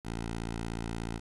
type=tone; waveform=10% pulse; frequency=56.7 Hz; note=A#1; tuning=47 cents flat; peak=-26 dBFS; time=0.03-1.21 s; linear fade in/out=50 ms; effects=resampled to 24000 Hz + 9-bit